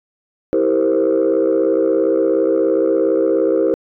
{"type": "chord", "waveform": "sine", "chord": "C dominant seventh", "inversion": "first", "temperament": "equal with one note detuned", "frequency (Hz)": [325.1, 392, 466.2, 523.3], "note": ["E4", "G4", "Bb4", "C5"], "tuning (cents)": [-24, 0, 0, 0], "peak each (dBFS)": -17, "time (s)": [0.53, 3.74], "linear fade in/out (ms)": 0, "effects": ["tanh soft clip ceiling -7 dBFS"]}